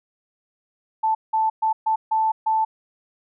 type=tone bursts at uneven times; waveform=sine; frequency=880 Hz; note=A5; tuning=in tune; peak=-17 dBFS; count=6; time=1.03-1.15 / 1.33-1.5 / 1.62-1.73 / 1.86-1.96 / 2.11-2.32 / 2.46-2.65 s; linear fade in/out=10 ms; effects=none